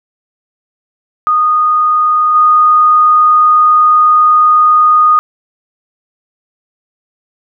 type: tone with level steps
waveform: sine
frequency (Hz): 1234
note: D#6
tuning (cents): -15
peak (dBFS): -7 / -4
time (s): 1.27-5.19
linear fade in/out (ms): 0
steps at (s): 2.34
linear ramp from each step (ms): 20
effects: none